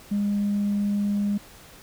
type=tone; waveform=sine; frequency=203.8 Hz; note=G#3; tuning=32 cents flat; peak=-20 dBFS; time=0.11-1.38 s; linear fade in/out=10 ms; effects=tanh soft clip ceiling -18 dBFS + pink hiss -48 dBFS RMS until 1.82 s